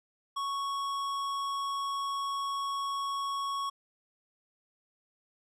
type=tone with tanh clipping; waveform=sine; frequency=1108.7 Hz; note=C#6; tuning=in tune; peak=-33 dBFS; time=0.36-3.7 s; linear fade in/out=10 ms; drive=15 dB; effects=none